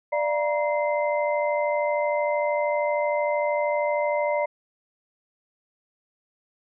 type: tone cluster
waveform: sine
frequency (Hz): 590 / 683 / 950 / 2073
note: D5 / F5 / A#5 / C7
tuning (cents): +8 / -39 / +33 / -17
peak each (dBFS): -23 / -32 / -28 / -32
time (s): 0.12-4.46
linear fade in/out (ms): 10
effects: none